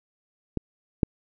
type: clicks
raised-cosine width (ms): 3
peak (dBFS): -13 / -6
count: 2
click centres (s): 0.573 / 1.032
effects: none